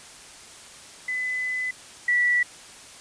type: tone pair in turn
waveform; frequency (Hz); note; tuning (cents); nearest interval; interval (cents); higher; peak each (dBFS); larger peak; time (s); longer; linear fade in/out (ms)
sine; 2009 / 1952.9; B6 / B6; +29 / -20; unison; 49; first; -25 / -18; second; 1.08-1.71 / 2.08-2.43; first; 5
effects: white hiss -45 dBFS RMS until 3 s + resampled to 22050 Hz